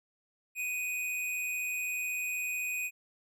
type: tone with amplitude modulation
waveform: square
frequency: 2489 Hz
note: D#7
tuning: in tune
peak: -31 dBFS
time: 0.55-2.91 s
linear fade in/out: 50 ms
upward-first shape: sine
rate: 182 Hz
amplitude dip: 40%
effects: none